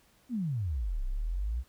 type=exponential two-way sweep; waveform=sine; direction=down then up; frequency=264 to 30.46 to 65.1 Hz; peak=-29 dBFS; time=0.29-1.64 s; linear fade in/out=50 ms; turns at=1.04 s; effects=pink hiss -65 dBFS RMS until 1.68 s